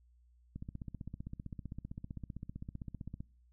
click train, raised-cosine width 5 ms, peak -30 dBFS, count 42, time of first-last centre 0.56-3.205 s, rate 15.5 Hz, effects noise-tail reverb RT60 0.5 s tail -25 dB re dry + added 60 Hz sine -63 dBFS peak until 3.52 s

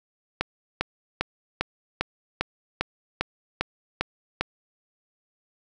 click train, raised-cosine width 0.3 ms, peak -7 dBFS, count 11, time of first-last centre 0.41-4.41 s, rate 2.5 Hz, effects none

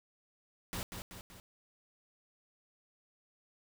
pink noise with echo, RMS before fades -39 dBFS, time 0.73-0.83 s, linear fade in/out 0 ms, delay 190 ms, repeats 3, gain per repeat -5 dB, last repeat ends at 1.4 s, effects none

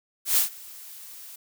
blue noise with ADSR envelope, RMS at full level -19 dBFS, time 0.25-1.36 s, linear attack 120 ms, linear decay 120 ms, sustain -24 dB, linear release 6 ms, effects none

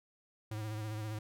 square tone with vibrato, 107.8 Hz, A2, 35 cents flat, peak -38 dBFS, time 0.51-1.19 s, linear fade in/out 5 ms, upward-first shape sine, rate 15 Hz, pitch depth 40 cents each way, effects none

